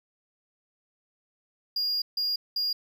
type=tone bursts at uneven times; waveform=triangle; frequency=4836 Hz; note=D8; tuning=50 cents sharp; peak=-24 dBFS; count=3; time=1.76-2.02 / 2.17-2.36 / 2.56-2.73 s; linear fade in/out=5 ms; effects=none